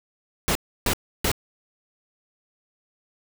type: noise bursts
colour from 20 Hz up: pink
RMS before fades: -22 dBFS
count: 3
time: 0.48-1.316 s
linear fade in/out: 0 ms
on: 72 ms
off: 310 ms
effects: none